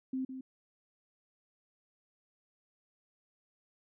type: tone with echo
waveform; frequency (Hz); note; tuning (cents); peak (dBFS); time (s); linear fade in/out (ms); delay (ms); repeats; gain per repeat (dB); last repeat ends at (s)
sine; 261.2; C4; -3; -32; 0.13-0.25; 5; 160; 1; -8; 0.41
effects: none